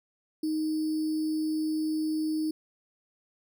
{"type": "tone with sample-and-hold", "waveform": "sine", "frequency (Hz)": 311.6, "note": "D#4", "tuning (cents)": 3, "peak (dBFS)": -26, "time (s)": [0.43, 2.51], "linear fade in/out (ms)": 5, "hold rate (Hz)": 4900, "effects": []}